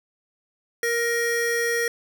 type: tone pair together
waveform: square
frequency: 468.7 / 1876.5 Hz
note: A#4 / A#6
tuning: +9 / +11 cents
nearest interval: 2 octaves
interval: 2402 cents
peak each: -25 dBFS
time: 0.83-1.88 s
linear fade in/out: 2 ms
effects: none